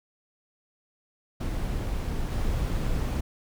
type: noise with level steps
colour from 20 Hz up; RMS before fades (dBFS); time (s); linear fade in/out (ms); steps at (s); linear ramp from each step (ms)
brown; -29 / -27; 1.4-3.21; 10; 2.31; 20
effects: none